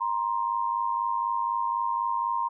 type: tone pair together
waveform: sine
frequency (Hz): 942.5 / 1046.5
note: A#5 / C6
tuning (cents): +19 / 0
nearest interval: major second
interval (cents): 181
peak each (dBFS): -27 / -28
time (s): 0-2.49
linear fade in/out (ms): 20
effects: none